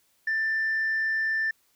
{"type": "tone", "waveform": "sine", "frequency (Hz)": 1776, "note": "A6", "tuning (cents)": 16, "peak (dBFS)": -22, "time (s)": [0.27, 1.51], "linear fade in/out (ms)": 5, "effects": ["tanh soft clip ceiling -21 dBFS", "white hiss -67 dBFS RMS until 1.75 s"]}